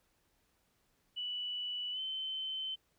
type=tone with pitch glide; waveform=sine; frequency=2960 to 3073 Hz; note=F#7 to G7; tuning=0 to -35 cents; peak=-36 dBFS; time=1.16-2.76 s; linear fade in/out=20 ms; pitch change=+65 cents; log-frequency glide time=1.92-2 s; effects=pink hiss -75 dBFS RMS until 2.98 s